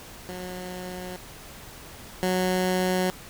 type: tone pair in turn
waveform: 15% pulse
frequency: 181.9 / 184.01 Hz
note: F#3 / F#3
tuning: -29 / -9 cents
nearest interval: unison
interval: 20 cents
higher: second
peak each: -28 / -16 dBFS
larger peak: second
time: 0.29-1.16 / 2.23-3.1 s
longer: neither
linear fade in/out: 0 ms
effects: pink hiss -44 dBFS RMS until 3.29 s